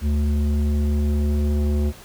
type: tone with low-pass filter sweep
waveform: square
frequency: 73.42 Hz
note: D2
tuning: in tune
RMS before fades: -20 dBFS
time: 0.01-1.93 s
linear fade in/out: 50 ms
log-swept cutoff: 220 to 390 Hz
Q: 1.2
effects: pink hiss -44 dBFS RMS until 2.04 s